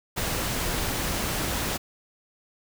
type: noise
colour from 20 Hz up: pink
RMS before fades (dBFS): -28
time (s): 0.16-1.78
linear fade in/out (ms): 20
effects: none